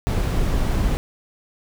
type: noise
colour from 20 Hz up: brown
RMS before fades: -20 dBFS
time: 0.07-0.97 s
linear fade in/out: 0 ms
effects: none